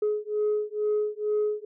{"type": "beating tone pair", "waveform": "sine", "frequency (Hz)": [420.8, 423], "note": ["G#4", "G#4"], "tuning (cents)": [23, 32], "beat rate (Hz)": 2.2, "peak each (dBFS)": -26, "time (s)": [0.02, 1.65], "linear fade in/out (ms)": 5, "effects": ["tanh soft clip ceiling -19 dBFS"]}